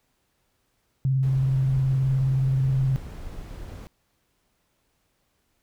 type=tone with vibrato; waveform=sine; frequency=132.9 Hz; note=C3; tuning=27 cents sharp; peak=-19 dBFS; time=1.05-2.96 s; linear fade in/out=0 ms; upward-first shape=square; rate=19 Hz; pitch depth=31 cents each way
type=noise; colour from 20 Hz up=brown; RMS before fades=-37 dBFS; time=1.23-3.87 s; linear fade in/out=0 ms
effects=pink hiss -71 dBFS RMS until 5.62 s